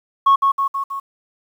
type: tone with echo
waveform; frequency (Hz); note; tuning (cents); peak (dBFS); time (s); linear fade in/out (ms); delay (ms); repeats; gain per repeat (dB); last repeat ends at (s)
sine; 1100; C#6; -14; -7; 0.26-0.36; 10; 160; 4; -4; 1
effects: tanh soft clip ceiling -7 dBFS + 8-bit